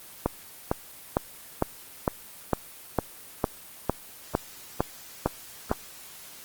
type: click train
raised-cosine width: 1 ms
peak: -7 dBFS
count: 13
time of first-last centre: 0.26-5.715 s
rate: 2.2 Hz
effects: white hiss -46 dBFS RMS until 6.44 s + Opus 24 kbps